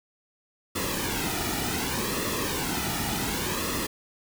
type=noise with flanger; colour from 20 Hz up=pink; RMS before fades=-29 dBFS; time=0.75-3.87 s; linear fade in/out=10 ms; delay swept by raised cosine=1.3 to 1.9 ms; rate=0.67 Hz; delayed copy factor=-0.65; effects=none